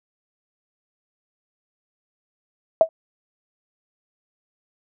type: tone with exponential decay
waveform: sine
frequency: 649 Hz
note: E5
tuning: 27 cents flat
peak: -5 dBFS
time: 2.81-2.89 s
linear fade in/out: 1 ms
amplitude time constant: 16 ms
effects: none